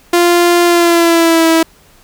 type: tone with pitch glide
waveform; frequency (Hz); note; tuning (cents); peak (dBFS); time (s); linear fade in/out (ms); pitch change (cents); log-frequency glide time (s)
sawtooth; 347.7 to 326.3; F4 to E4; -8 to -18; -3; 0.13-1.63; 5; -110; 0.65-1.47
effects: pink hiss -46 dBFS RMS until 2.03 s

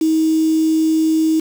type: tone with quantisation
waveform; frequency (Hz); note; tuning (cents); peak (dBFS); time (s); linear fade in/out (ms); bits
sine; 317.8; D#4; +37; -12; 0.01-1.4; 5; 5
effects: none

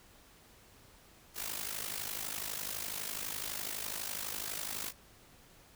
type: noise with amplitude modulation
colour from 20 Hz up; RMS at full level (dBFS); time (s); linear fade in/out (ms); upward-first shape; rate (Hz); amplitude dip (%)
white; -36; 1.34-4.93; 50; sine; 52; 75
effects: pink hiss -60 dBFS RMS until 5.75 s

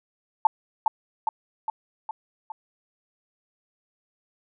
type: tone with echo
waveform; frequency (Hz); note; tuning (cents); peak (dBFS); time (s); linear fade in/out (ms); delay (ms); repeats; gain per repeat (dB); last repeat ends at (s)
sine; 880; A5; 0; -12; 0.45-0.47; 2; 410; 5; -4; 2.52
effects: none

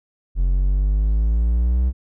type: exponential sweep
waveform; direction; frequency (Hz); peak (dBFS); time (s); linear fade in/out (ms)
triangle; up; 43.65 to 63.9; -13; 0.35-1.93; 50
effects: none

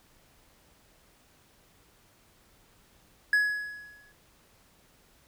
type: tone with exponential decay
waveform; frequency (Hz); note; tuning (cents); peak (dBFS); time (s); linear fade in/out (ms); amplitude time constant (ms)
triangle; 1682; G#6; +22; -17; 3.33-4.12; 2; 170
effects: pink hiss -62 dBFS RMS until 5.27 s

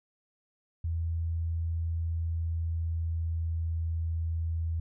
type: tone with pitch glide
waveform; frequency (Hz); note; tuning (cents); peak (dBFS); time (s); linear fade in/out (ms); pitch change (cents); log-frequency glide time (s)
sine; 82.8 to 82.18; E2 to E2; +8 to -5; -28; 0.84-4.8; 5; -13; 2.03-3.79
effects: none

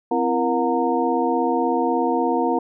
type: tone cluster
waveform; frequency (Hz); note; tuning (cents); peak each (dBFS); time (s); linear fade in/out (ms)
sine; 259.4 / 335.9 / 471.7 / 722 / 920; C4 / E4 / A#4 / F#5 / A#5; -15 / +33 / +20 / -43 / -23; -24; 0.11-2.59; 5
effects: none

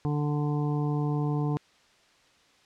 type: harmonic tone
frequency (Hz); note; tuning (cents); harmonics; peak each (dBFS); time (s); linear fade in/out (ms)
147.5; D3; +8; 1 / 2 / 3 / 5 / 6 / 7; -26 / -32 / -36 / -40 / -42 / -43; 0.05-1.57; 0
effects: white hiss -61 dBFS RMS until 2.65 s + low-pass 5000 Hz 12 dB/octave

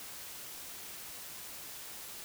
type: silence
effects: white hiss -46 dBFS RMS until 2.24 s

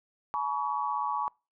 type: tone cluster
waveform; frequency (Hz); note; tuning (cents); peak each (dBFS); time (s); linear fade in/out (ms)
sine; 852 / 968 / 1129; G#5 / B5 / C#6; +44 / -35 / +31; -33 / -33 / -31; 0.34-1.28; 0
effects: noise-tail reverb RT60 0.3 s tail -26 dB re dry

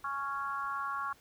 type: harmonic tone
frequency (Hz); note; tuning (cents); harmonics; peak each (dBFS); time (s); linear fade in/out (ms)
277.2; C#4; 0; 3 / 4 / 5 / 6; -45 / -35 / -38 / -47; 0.04-1.13; 5
effects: pink hiss -62 dBFS RMS until 1.2 s

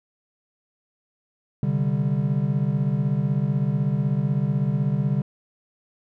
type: chord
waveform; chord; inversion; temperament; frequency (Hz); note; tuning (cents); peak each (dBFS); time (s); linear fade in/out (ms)
triangle; C suspended second; none; equal; 130.81 / 146.83 / 196; C3 / D3 / G3; 0 / 0 / 0; -23 / -21 / -24; 1.63-5.22; 2
effects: none

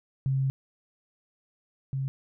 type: tone pair in turn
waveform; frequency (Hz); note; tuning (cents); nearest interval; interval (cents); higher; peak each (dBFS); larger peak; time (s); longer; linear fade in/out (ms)
sine; 134.3 / 134.83; C3 / C#3; +46 / -48; unison; 6; second; -23 / -27; first; 0.26-0.5 / 1.93-2.08; first; 0
effects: none

